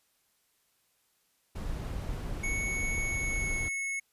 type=noise; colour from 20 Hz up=brown; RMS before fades=-35 dBFS; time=1.55-3.69 s; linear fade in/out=10 ms
type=tone with pitch glide; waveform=square; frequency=2217 to 2194 Hz; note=C#7 to C#7; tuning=0 to -18 cents; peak=-32 dBFS; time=2.43-4 s; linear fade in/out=10 ms; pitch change=-18 cents; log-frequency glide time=3.02-3.82 s
effects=white hiss -72 dBFS RMS until 4.12 s + resampled to 32000 Hz

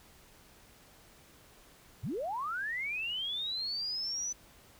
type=linear sweep; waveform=sine; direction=up; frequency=82.41 to 6040 Hz; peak=-33 dBFS; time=2.03-4.33 s; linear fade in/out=10 ms; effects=pink hiss -59 dBFS RMS until 4.79 s

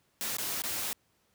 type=noise with dropouts; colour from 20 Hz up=white; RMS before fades=-34 dBFS; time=0.21-0.93 s; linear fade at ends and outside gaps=0 ms; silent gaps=0.369-0.384 / 0.62-0.637 s; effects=pink hiss -71 dBFS RMS until 1.34 s + high-pass 80 Hz 12 dB/octave

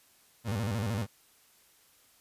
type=tone with vibrato; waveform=30% pulse; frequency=107.3 Hz; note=A2; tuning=43 cents flat; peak=-27 dBFS; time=0.44-1.07 s; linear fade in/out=50 ms; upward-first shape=square; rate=13 Hz; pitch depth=150 cents each way; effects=white hiss -63 dBFS RMS until 2.2 s + resampled to 32000 Hz

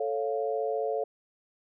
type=chord; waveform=sine; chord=A augmented; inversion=none; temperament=equal; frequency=440 / 554.4 / 698.5 Hz; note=A4 / C#5 / E#5; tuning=0 / 0 / 0 cents; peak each=-30 / -32 / -33 dBFS; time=0-1.04 s; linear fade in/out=5 ms; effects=none

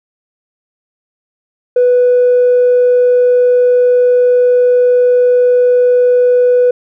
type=tone with tanh clipping; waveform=triangle; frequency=493.9 Hz; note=B4; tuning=in tune; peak=-6 dBFS; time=1.76-6.71 s; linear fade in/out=5 ms; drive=5 dB; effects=none

